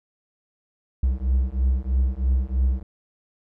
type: beating tone pair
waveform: triangle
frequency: 63 / 66.1 Hz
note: B1 / C2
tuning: +35 / +18 cents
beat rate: 3.1 Hz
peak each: -20 dBFS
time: 1.03-2.83 s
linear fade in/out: 5 ms
effects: none